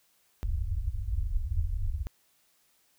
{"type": "low-pass noise", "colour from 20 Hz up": "pink", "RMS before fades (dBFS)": -30, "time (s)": [0.43, 2.07], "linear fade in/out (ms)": 0, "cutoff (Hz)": 100, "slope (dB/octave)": 96, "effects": ["white hiss -68 dBFS RMS until 2.98 s"]}